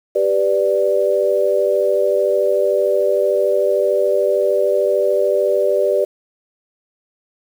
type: chord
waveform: sine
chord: G major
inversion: none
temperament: equal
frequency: 392 / 493.9 / 587.3 Hz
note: G4 / B4 / D5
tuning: 0 / 0 / 0 cents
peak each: -18 / -19 / -16 dBFS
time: 0.15-6.05 s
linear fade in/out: 10 ms
effects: 7-bit